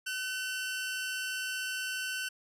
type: tone pair together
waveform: sawtooth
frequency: 1517 / 2719 Hz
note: F#6 / F7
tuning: +43 / -47 cents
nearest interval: minor seventh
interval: 1010 cents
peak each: -31 / -36 dBFS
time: 0.06-2.29 s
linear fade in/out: 10 ms
effects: resampled to 32000 Hz